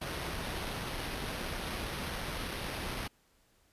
pink noise with sample-and-hold, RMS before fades -38 dBFS, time 0.01-3.08 s, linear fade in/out 10 ms, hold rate 7350 Hz, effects pink hiss -69 dBFS RMS until 3.72 s + resampled to 32000 Hz

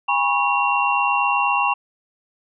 sine tone cluster, 814 / 973 / 1101 / 2748 Hz, G#5 / B5 / C#6 / F7, -35 / -26 / -12 / -29 cents, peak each -22 dBFS, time 0.08-1.74 s, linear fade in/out 10 ms, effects none

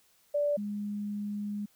sine tone pair in turn, 583 / 206.1 Hz, D5 / G#3, -13 / -13 cents, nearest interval octave + tritone, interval 1800 cents, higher first, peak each -25 / -32 dBFS, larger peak first, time 0.34-0.57 / 0.57-1.66 s, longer second, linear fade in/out 10 ms, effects white hiss -66 dBFS RMS until 1.75 s

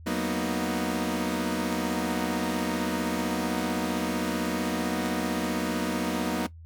sawtooth chord, B major seventh, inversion second, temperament equal with one note detuned, 185 / 231.3 / 246.9 / 311.1 Hz, F#3 / A#3 / B3 / D#4, 0 / -13 / 0 / 0 cents, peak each -28 dBFS, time 0.06-6.47 s, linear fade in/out 10 ms, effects noise-tail reverb RT60 0.1 s tail -17 dB re dry + added 82 Hz sine -43 dBFS peak until 6.65 s

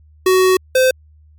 square tone pair in turn, 372.9 / 516.2 Hz, F#4 / C5, +14 / -23 cents, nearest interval tritone, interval 563 cents, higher second, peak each -10 dBFS, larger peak neither, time 0.26-0.57 / 0.75-0.91 s, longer first, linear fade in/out 5 ms, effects added 76 Hz sine -44 dBFS peak until 1.38 s + MP3 96 kbps

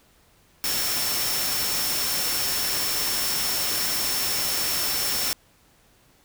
sine tone in noise, 5410 Hz, E8, 44 cents sharp, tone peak -29 dBFS, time 0.64-5.33 s, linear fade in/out 0 ms, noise white, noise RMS -26 dBFS, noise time 0.64-5.33 s, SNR -6 dB, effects pink hiss -59 dBFS RMS until 6.24 s

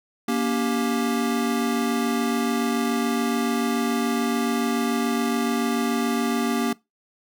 square chord, G diminished, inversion first, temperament just, 235.2 / 282.2 / 392 Hz, Bb3 / Db4 / G4, +16 / +31 / 0 cents, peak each -24 / -28 / -30 dBFS, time 0.28-6.73 s, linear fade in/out 5 ms, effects noise-tail reverb RT60 0.2 s tail -21 dB re dry

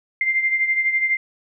sine beating tone pair, 2093 / 2105 Hz, C7 / C7, 0 / +10 cents, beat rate 12 Hz, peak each -18 / -25 dBFS, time 0.21-1.17 s, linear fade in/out 2 ms, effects none

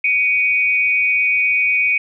sine tone pair together, 2260 / 2477 Hz, C#7 / D#7, +33 / -8 cents, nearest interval major second, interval 159 cents, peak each -16 dBFS, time 0.04-1.98 s, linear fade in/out 5 ms, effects none

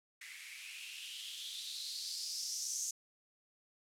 violet noise with band-pass filter sweep, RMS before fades -43 dBFS, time 0.21-2.91 s, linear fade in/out 5 ms, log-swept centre 2000 to 6500 Hz, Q 5.6, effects low-pass 11000 Hz 12 dB/octave

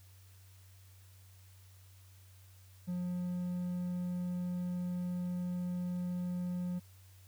triangle tone, 178.6 Hz, F3, 39 cents sharp, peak -32 dBFS, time 2.87-6.8 s, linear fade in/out 20 ms, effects added 94 Hz sine -56 dBFS peak until 7.27 s + white hiss -65 dBFS RMS until 7.27 s

